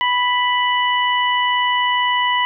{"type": "harmonic tone", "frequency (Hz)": 987.8, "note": "B5", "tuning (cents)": 0, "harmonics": [1, 2, 3], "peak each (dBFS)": [-17, -20, -22], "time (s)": [0.01, 2.45], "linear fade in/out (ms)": 0, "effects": []}